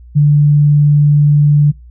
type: tone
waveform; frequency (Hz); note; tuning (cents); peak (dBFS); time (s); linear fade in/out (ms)
sine; 146.83; D3; 0; -5; 0.15-1.72; 20
effects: noise-tail reverb RT60 0.2 s tail -25 dB re dry + added 60 Hz sine -34 dBFS peak until 1.9 s